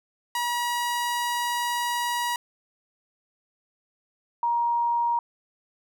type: tone pair in turn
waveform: sawtooth / sine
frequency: 961 / 943.9 Hz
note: B5 / A#5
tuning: -48 / +21 cents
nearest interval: unison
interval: 31 cents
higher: first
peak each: -21 dBFS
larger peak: neither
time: 0.35-2.36 / 4.43-5.19 s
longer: first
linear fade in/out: 2 ms
effects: none